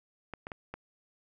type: clicks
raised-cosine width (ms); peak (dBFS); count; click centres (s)
0.5; -24; 4; 0.337 / 0.469 / 0.518 / 0.74
effects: none